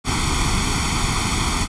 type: noise with comb filter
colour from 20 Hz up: pink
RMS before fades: -20 dBFS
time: 0.04-1.68 s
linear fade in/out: 50 ms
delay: 0.89 ms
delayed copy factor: +0.85
effects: resampled to 22050 Hz